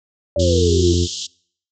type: exponential sweep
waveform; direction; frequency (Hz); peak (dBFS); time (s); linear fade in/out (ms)
sine; down; 587.3 to 327.4; -17; 0.36-0.94; 2
type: harmonic tone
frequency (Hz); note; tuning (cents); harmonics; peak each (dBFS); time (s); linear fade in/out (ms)
87.31; F2; 0; 1 / 2 / 3 / 4 / 5; -16 / -24 / -24 / -21 / -29; 0.36-1.08; 50
type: band-pass noise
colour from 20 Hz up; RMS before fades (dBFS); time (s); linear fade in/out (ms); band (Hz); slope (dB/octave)
pink; -28; 0.39-1.27; 10; 3000 to 7400; 96
effects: noise-tail reverb RT60 0.6 s tail -25 dB re dry